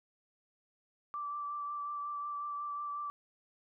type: tone with vibrato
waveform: sine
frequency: 1167 Hz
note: D6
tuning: 11 cents flat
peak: -36 dBFS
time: 1.14-3.1 s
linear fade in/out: 0 ms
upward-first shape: triangle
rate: 5.5 Hz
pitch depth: 19 cents each way
effects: none